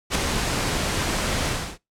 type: noise with ADSR envelope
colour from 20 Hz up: pink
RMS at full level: -19 dBFS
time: 0.1-1.78 s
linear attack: 52 ms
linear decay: 5 ms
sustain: -5 dB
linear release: 290 ms
effects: noise-tail reverb RT60 0.2 s tail -23 dB re dry + low-pass 9000 Hz 12 dB/octave

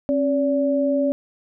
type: tone pair together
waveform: sine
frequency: 270.9 / 574 Hz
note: C#4 / D5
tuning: -40 / -40 cents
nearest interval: octave + minor second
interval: 1300 cents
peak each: -20 dBFS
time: 0.09-1.12 s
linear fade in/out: 0 ms
effects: none

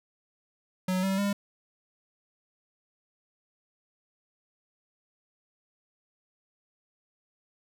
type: tone with pitch steps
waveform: square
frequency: 185 / 192.97 / 201.3 Hz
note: F#3 / G3 / G3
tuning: 0 / -27 / +46 cents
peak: -26 dBFS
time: 0.88-1.33 s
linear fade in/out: 5 ms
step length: 150 ms
effects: none

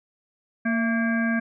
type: harmonic tone with a mistuned harmonic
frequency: 230.3 Hz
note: A#3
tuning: 21 cents flat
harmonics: 1 / 3 / 5 / 7 / 9 / 10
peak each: -22 / -32 / -38 / -27 / -41 / -38 dBFS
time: 0.65-1.4 s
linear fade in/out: 10 ms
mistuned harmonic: 3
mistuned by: -60 cents
effects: none

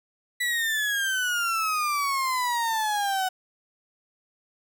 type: exponential sweep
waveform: 35% pulse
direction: down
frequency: 1975.5 to 741 Hz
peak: -22 dBFS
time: 0.4-3.29 s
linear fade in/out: 10 ms
effects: none

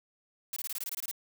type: noise bursts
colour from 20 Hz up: blue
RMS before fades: -36 dBFS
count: 11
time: 0.53-1.113 s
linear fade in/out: 2 ms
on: 33 ms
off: 22 ms
effects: none

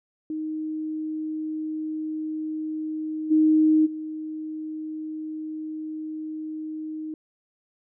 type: tone with level steps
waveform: sine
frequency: 311.6 Hz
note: D#4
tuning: 3 cents sharp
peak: -27 / -15 / -30 dBFS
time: 0.3-7.14 s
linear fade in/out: 2 ms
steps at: 3.3 / 3.85 s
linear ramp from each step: 20 ms
effects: none

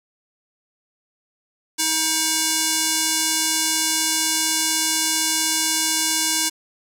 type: tone with band-pass filter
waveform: square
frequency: 317.9 Hz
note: D#4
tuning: 37 cents sharp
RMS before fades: -21 dBFS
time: 1.78-6.5 s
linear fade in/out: 20 ms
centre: 7800 Hz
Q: 1.2
effects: none

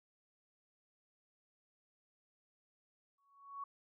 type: tone with exponential growth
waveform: sine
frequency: 1116 Hz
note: C#6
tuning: 11 cents sharp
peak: -39 dBFS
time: 3.18-3.64 s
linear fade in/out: 5 ms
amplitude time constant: 100 ms
effects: none

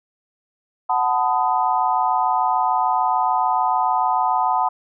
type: chord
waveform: sine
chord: B dominant seventh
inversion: second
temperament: equal with one note detuned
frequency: 740 / 880 / 1006.8 / 1244.5 Hz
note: F#5 / A5 / B5 / D#6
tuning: 0 / 0 / +33 / 0 cents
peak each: -21 / -21 / -21 / -26 dBFS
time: 0.89-4.69 s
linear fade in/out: 10 ms
effects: none

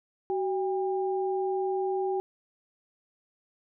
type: tone pair together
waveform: sine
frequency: 377.9 / 800.7 Hz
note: F#4 / G5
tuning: +37 / +37 cents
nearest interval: octave + minor second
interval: 1300 cents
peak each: -27 / -32 dBFS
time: 0.3-2.2 s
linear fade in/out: 0 ms
effects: none

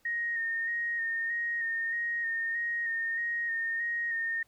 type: tone with vibrato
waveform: sine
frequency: 1853 Hz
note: A#6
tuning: 11 cents flat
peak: -29 dBFS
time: 0.05-4.43 s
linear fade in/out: 5 ms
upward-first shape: square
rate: 1.6 Hz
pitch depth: 20 cents each way
effects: pink hiss -68 dBFS RMS until 4.47 s

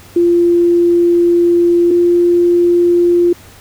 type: tone pair in turn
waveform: sine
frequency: 345.6 / 348.4 Hz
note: F4 / F4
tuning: -18 / -4 cents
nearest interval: unison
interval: 14 cents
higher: second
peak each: -7 dBFS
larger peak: neither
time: 0.16-1.91 / 1.91-3.33 s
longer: first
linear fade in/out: 5 ms
effects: added 95 Hz sine -42 dBFS peak until 3.6 s + pink hiss -40 dBFS RMS until 3.6 s

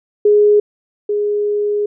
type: tone pair in turn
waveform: sine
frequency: 416.2 / 414.4 Hz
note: G#4 / G#4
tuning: +4 / -4 cents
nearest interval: unison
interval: 8 cents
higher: first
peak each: -7 / -14 dBFS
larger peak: first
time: 0.25-0.6 / 1.09-1.86 s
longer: second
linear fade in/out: 5 ms
effects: none

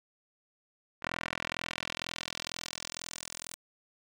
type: tone with band-pass filter sweep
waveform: 10% pulse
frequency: 42.1 Hz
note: E1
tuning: 37 cents sharp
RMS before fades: -40 dBFS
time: 1.02-3.55 s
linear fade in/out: 10 ms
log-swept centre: 1700 to 9100 Hz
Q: 1.2
effects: none

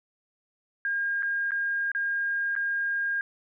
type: tone with dropouts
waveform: sine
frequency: 1616 Hz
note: G#6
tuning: 48 cents flat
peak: -25 dBFS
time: 0.85-3.21 s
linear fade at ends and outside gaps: 1 ms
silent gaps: 1.224-1.23 / 1.508-1.518 / 1.917-1.949 / 2.553-2.563 s
effects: none

